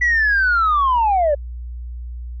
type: linear sweep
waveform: sine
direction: down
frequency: 1975.5 to 557 Hz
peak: -12 dBFS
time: 0.01-1.35 s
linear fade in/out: 10 ms
effects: tanh soft clip ceiling -10 dBFS + added 60 Hz sine -27 dBFS peak until 2.4 s